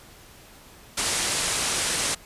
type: low-pass noise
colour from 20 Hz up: white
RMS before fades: -26 dBFS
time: 0.97-2.15 s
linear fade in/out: 10 ms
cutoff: 10000 Hz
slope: 48 dB/octave
effects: pink hiss -49 dBFS RMS until 2.25 s + resampled to 32000 Hz